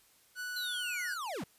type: tone with pitch glide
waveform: 45% pulse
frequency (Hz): 1480 to 1454.6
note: F#6 to F#6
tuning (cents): 0 to -30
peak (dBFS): -37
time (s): 0.35-1.18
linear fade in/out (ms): 50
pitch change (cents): -30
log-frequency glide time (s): 0.46-1.02
type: linear sweep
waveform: square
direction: down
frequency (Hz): 4186 to 123.47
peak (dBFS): -37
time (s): 0.56-1.44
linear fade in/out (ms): 5
effects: white hiss -65 dBFS RMS until 1.58 s + resampled to 32000 Hz